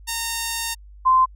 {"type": "tone pair in turn", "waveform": ["5% pulse", "sine"], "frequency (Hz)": [919, 1036.9], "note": ["A#5", "C6"], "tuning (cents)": [-25, -16], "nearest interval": "major second", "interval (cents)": 209, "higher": "second", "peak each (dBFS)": -12, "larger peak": "neither", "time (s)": [[0.07, 0.75], [1.05, 1.26]], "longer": "first", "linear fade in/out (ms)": 20, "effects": ["added 50 Hz sine -41 dBFS peak until 1.35 s"]}